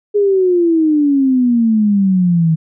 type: exponential sweep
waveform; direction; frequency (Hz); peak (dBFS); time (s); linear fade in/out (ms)
sine; down; 417.2 to 157.9; -9; 0.14-2.56; 20
effects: none